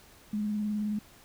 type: tone with vibrato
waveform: sine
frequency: 210 Hz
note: G#3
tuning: 19 cents sharp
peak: -28 dBFS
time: 0.33-0.99 s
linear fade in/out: 5 ms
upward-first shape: sine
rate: 19 Hz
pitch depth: 27 cents each way
effects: pink hiss -56 dBFS RMS until 1.24 s